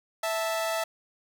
sawtooth tone pair together, 657 / 882.2 Hz, E5 / A5, -6 / +4 cents, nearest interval perfect fourth, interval 510 cents, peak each -24 / -30 dBFS, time 0.23-0.84 s, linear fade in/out 5 ms, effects none

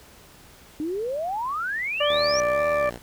sine exponential sweep, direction up, 294.5 to 5920 Hz, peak -25 dBFS, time 0.8-2.4 s, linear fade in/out 0 ms
harmonic tone, 587.3 Hz, D5, in tune, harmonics 1 / 2 / 3 / 4, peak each -21 / -27 / -31 / -33 dBFS, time 2-2.9 s, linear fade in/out 10 ms
5% pulse tone with vibrato, 69.3 Hz, C#2, in tune, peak -24 dBFS, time 2.09-2.98 s, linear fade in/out 10 ms, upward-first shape sine, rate 2.1 Hz, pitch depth 270 cents each way
effects pink hiss -50 dBFS RMS until 3.02 s

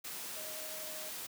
sine tone in noise, 624 Hz, D#5, 5 cents sharp, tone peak -49 dBFS, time 0.36-1.1 s, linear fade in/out 10 ms, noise white, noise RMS -43 dBFS, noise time 0.04-1.27 s, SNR -9 dB, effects high-pass 150 Hz 12 dB/octave

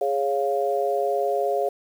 sine chord, Db major, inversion second, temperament equal, 415.3 / 554.4 / 698.5 Hz, Ab4 / Db5 / F5, 0 / 0 / 0 cents, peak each -25 dBFS, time 0.01-1.69 s, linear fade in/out 5 ms, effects 8-bit

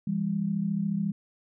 sine tone pair together, 167.71 / 201.8 Hz, E3 / G#3, +30 / -49 cents, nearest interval minor third, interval 321 cents, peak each -30 / -27 dBFS, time 0.07-1.12 s, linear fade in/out 5 ms, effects none

